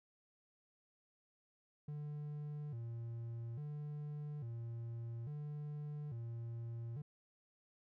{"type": "tone with vibrato", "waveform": "triangle", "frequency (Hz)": 131.3, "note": "C3", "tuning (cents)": 6, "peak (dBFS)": -40, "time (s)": [1.88, 7.02], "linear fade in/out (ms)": 5, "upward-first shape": "square", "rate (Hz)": 0.59, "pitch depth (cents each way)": 210, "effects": []}